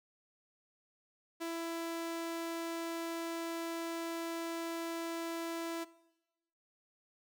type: tone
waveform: sawtooth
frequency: 332.9 Hz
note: E4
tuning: 17 cents sharp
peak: -33 dBFS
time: 1.4-5.85 s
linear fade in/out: 20 ms
effects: noise-tail reverb RT60 1.0 s tail -20 dB re dry